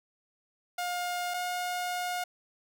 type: tone pair in turn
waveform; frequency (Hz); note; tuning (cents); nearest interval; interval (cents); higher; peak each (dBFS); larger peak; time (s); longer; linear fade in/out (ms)
sawtooth; 711 / 717.2; F5 / F5; +31 / +46; unison; 15; second; -27; neither; 0.78-1.34 / 1.34-2.24; second; 5
effects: none